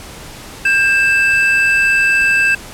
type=tone pair together; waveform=triangle; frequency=1594.9 / 2637 Hz; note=G6 / E7; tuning=+29 / 0 cents; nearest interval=major sixth; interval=871 cents; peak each=-11 dBFS; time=0.65-2.55 s; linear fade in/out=5 ms; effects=pink hiss -33 dBFS RMS until 2.73 s + low-pass 12000 Hz 12 dB/octave